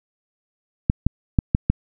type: clicks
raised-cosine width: 5 ms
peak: -3 dBFS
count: 5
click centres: 0.899 / 1.066 / 1.388 / 1.549 / 1.7 s
effects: none